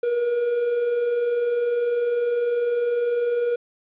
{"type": "tone pair together", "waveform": "triangle", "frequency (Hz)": [459.2, 479.2], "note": ["A#4", "A#4"], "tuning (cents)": [-26, 48], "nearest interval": "minor second", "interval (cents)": 74, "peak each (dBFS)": [-30, -18], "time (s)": [0.03, 3.56], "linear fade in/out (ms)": 5, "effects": ["resampled to 8000 Hz", "9-bit"]}